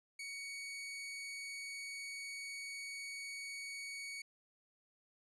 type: tone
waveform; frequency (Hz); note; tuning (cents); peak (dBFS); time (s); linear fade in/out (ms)
sawtooth; 2238; C#7; +16; -40; 0.19-4.22; 5
effects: resampled to 24000 Hz